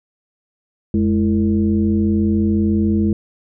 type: tone with frequency modulation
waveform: sine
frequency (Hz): 210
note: G#3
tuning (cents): +19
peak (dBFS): -13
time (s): 0.94-3.13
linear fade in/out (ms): 2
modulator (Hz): 122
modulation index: 1
effects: none